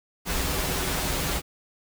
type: noise with comb filter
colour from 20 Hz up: pink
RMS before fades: -27 dBFS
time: 0.25-1.42 s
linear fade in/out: 50 ms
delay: 9.1 ms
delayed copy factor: -0.6
effects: none